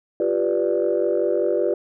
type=chord; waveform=sine; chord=G dominant seventh; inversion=third; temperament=equal with one note detuned; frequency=349.2 / 394.3 / 493.9 / 587.3 Hz; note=F4 / G4 / B4 / D5; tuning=0 / +10 / 0 / 0 cents; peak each=-23 dBFS; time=0.2-1.74 s; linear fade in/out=2 ms; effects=tanh soft clip ceiling -10 dBFS